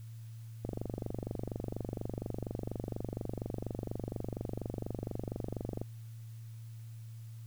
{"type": "click train", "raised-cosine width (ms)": 2, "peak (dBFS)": -23, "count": 126, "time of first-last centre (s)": [0.65, 5.815], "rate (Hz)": 24.2, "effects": ["added 113 Hz sine -44 dBFS peak until 7.46 s", "white hiss -65 dBFS RMS until 7.46 s"]}